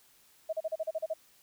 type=tone bursts; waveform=sine; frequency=638 Hz; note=D#5; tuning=43 cents sharp; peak=-29 dBFS; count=9; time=0.49-1.138 s; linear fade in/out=10 ms; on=40 ms; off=36 ms; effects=white hiss -63 dBFS RMS until 1.42 s

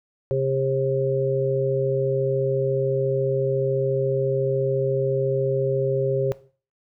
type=harmonic tone; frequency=134.1 Hz; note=C3; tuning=43 cents sharp; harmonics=1 / 3 / 4; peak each=-24 / -24 / -24 dBFS; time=0.31-6.32 s; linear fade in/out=0 ms; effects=noise-tail reverb RT60 0.4 s tail -17 dB re dry

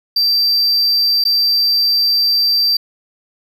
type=tone with dropouts; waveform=triangle; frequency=4688 Hz; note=D8; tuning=4 cents flat; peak=-10 dBFS; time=0.16-2.77 s; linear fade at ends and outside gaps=5 ms; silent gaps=1.24-1.251 s; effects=none

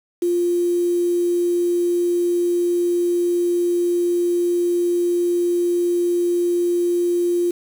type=tone with quantisation; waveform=sine; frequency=349.2 Hz; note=F4; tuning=in tune; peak=-16 dBFS; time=0.22-7.51 s; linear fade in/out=5 ms; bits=6; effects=none

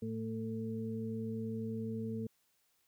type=harmonic tone; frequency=111.8 Hz; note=A2; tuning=28 cents sharp; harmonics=1 / 2 / 4; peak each=-42 / -38 / -43 dBFS; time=0.02-2.27 s; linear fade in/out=5 ms; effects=white hiss -75 dBFS RMS until 2.87 s

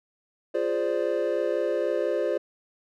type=chord; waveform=triangle; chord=D half-diminished seventh; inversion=first; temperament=equal; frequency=349.2 / 415.3 / 523.3 / 587.3 Hz; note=F4 / Ab4 / C5 / D5; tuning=0 / 0 / 0 / 0 cents; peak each=-28 / -28 / -26 / -27 dBFS; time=0.54-2.38 s; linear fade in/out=10 ms; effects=none

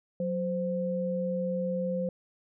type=tone pair together; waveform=sine; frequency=183.5 / 519 Hz; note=F#3 / C5; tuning=-14 / -14 cents; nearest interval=octave + tritone; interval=1800 cents; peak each=-31 / -30 dBFS; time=0.2-2.09 s; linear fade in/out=2 ms; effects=none

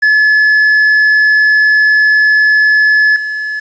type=tone with level steps; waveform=triangle; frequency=1716 Hz; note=A6; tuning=44 cents flat; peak=-4 / -14 dBFS; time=0.02-3.6 s; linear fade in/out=10 ms; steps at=3.16 s; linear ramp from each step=2 ms; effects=resampled to 16000 Hz + 7-bit

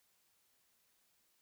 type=silence; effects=white hiss -75 dBFS RMS until 1.41 s

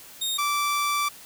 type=tone pair in turn; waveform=sawtooth; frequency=3701 / 1165.7 Hz; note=A#7 / D6; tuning=-13 / -13 cents; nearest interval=octave + minor sixth; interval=2000 cents; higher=first; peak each=-22 / -19 dBFS; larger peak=second; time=0.21-0.38 / 0.38-1.09 s; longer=second; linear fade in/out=10 ms; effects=white hiss -46 dBFS RMS until 1.25 s

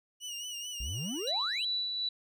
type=tone with vibrato; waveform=25% pulse; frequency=2892 Hz; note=F#7; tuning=40 cents flat; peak=-34 dBFS; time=0.2-1.32 s; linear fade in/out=50 ms; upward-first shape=sine; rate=4.6 Hz; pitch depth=61 cents each way
type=exponential sweep; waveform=triangle; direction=up; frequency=52.5 to 3322 Hz; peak=-33 dBFS; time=0.8-1.65 s; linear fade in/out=5 ms
type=tone with tremolo; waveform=sine; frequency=3951 Hz; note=B7; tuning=in tune; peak=-29 dBFS; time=1.27-2.09 s; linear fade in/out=5 ms; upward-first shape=sine; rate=2.7 Hz; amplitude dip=35%
effects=none

